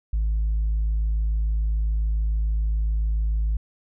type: tone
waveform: sine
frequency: 53.5 Hz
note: A1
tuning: 48 cents flat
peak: -18 dBFS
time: 0.13-3.57 s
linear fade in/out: 5 ms
effects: tanh soft clip ceiling -18 dBFS